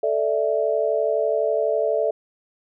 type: chord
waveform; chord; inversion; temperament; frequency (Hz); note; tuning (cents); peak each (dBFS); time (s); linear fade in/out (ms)
sine; A suspended fourth; none; equal; 440 / 587.3 / 659.3; A4 / D5 / E5; 0 / 0 / 0; -23; 0.03-2.11; 5
effects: none